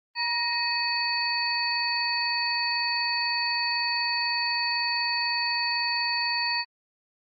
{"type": "tone cluster", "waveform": "sine", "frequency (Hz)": [953, 1874, 2534, 4488], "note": ["A#5", "A#6", "D#7", "C#8"], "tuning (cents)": [38, 9, 31, 21], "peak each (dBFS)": [-31, -31, -32, -27], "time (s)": [0.15, 6.65], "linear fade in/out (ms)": 50, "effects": ["Opus 24 kbps"]}